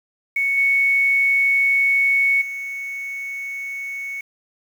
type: tone with level steps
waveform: sine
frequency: 2217 Hz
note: C#7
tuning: in tune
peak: -17 / -14 / -26 dBFS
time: 0.36-4.21 s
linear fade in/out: 5 ms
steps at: 0.57 / 2.41 s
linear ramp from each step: 10 ms
effects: 7-bit